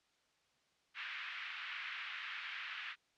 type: band-pass noise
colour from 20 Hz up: white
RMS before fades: -45 dBFS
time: 0.94-2.96 s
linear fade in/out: 50 ms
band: 1400 to 2800 Hz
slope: 24 dB/octave
effects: white hiss -75 dBFS RMS until 3.17 s + low-pass 5000 Hz 12 dB/octave